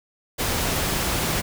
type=noise; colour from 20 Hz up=pink; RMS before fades=-24 dBFS; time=0.38-1.42 s; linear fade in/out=20 ms; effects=none